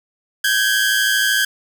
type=tone pair together; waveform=sawtooth; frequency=1548.6 / 1661.2 Hz; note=G6 / G#6; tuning=-22 / 0 cents; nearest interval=minor second; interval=122 cents; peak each=-14 dBFS; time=0.44-1.45 s; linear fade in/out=5 ms; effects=none